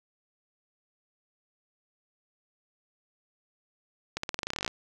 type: accelerating click train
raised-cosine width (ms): 0.2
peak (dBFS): -14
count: 16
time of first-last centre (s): 4.17-4.678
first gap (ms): 64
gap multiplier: 0.9
effects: none